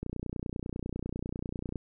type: click train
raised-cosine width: 3 ms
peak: -22 dBFS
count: 53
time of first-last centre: 0.03-1.758 s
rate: 30.1 Hz
effects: none